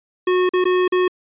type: tone with dropouts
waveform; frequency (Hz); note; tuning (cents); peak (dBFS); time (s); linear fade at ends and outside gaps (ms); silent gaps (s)
square; 365; F#4; -24; -15; 0.27-1.08; 5; 0.492-0.535 / 0.642-0.653 / 0.879-0.922
effects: resampled to 8000 Hz